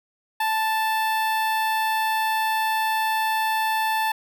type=tone with notch filter; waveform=sawtooth; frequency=880 Hz; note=A5; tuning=in tune; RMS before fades=-23 dBFS; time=0.4-4.12 s; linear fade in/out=5 ms; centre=6600 Hz; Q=0.9; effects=none